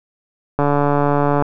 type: click train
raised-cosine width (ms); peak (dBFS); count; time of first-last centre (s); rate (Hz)
1; -3; 121; 0.59-1.423; 144
effects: none